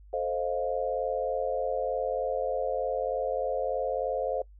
sine chord, F dominant seventh, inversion first, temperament equal with one note detuned, 440 / 523.3 / 622.3 / 702.5 Hz, A4 / C5 / Eb5 / F5, 0 / 0 / 0 / +10 cents, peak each -34 / -30 / -34 / -34 dBFS, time 0.13-4.42 s, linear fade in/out 5 ms, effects noise-tail reverb RT60 0.1 s tail -22 dB re dry + added 50 Hz sine -49 dBFS peak until 4.59 s

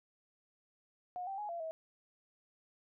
sine tone with pitch steps, 721 / 779 / 835 / 683 / 643 Hz, F#5 / G5 / G#5 / F5 / E5, -45 / -11 / +9 / -39 / -43 cents, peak -38 dBFS, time 1.16-1.71 s, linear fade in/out 0 ms, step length 110 ms, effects none

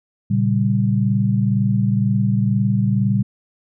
sine chord, G diminished, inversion first, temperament equal, 116.54 / 138.59 / 196 Hz, Bb2 / Db3 / G3, 0 / 0 / 0 cents, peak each -18 / -22 / -18 dBFS, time 0.3-3.23 s, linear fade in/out 10 ms, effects none

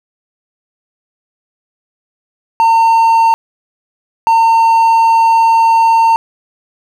triangle tone bursts at uneven times, 909 Hz, A#5, 44 cents flat, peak -4 dBFS, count 2, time 2.6-3.34 / 4.27-6.16 s, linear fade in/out 0 ms, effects none

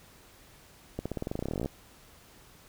accelerating click train, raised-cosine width 2 ms, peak -19 dBFS, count 21, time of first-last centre 0.99-1.659 s, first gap 66 ms, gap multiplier 0.92, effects pink hiss -56 dBFS RMS until 2.68 s

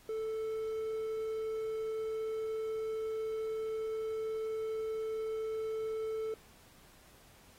triangle tone, 440 Hz, A4, in tune, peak -32 dBFS, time 0.09-6.34 s, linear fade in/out 2 ms, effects pink hiss -61 dBFS RMS until 7.58 s + AAC 48 kbps

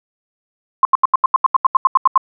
sine tone bursts, 1058 Hz, C6, 19 cents sharp, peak -6 dBFS, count 14, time 0.83-2.177 s, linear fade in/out 2 ms, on 21 ms, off 81 ms, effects none

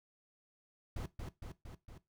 brown noise with echo, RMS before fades -39 dBFS, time 0.96-1.06 s, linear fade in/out 5 ms, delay 230 ms, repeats 4, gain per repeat -3 dB, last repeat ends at 1.98 s, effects noise-tail reverb RT60 0.2 s tail -17 dB re dry

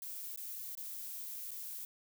violet noise with dropouts, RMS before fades -44 dBFS, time 0.02-1.85 s, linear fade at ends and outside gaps 2 ms, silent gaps 0.361-0.374 / 0.752-0.773 / 1.509-1.514 s, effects none

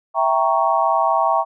sine chord, E diminished seventh, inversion none, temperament equal, 659.3 / 784 / 932.3 / 1108.7 Hz, E5 / G5 / Bb5 / Db6, 0 / 0 / 0 / 0 cents, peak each -20 dBFS, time 0.14-1.45 s, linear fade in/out 50 ms, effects none

